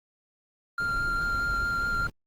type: tone with vibrato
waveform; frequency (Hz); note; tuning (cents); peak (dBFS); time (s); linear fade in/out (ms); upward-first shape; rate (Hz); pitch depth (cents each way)
triangle; 1392; F6; -6; -24; 0.78-2.07; 2; sine; 4.8; 11
type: noise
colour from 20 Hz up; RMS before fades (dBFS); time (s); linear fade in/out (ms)
brown; -35; 0.8-2.1; 2
effects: Opus 24 kbps